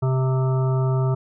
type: harmonic tone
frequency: 130.81 Hz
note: C3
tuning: in tune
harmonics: 1 / 3 / 5 / 7 / 9 / 10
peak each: -18 / -28 / -32 / -35 / -37 / -38 dBFS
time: 0.02-1.15 s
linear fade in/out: 10 ms
effects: none